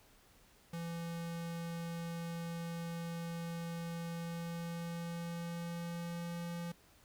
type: tone with pitch glide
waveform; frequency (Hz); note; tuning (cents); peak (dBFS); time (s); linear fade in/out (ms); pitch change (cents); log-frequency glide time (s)
square; 168.3 to 171.04; E3 to F3; +36 to -36; -40; 0.73-6.72; 5; +28; 4.14-6.44
effects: pink hiss -65 dBFS RMS until 7.04 s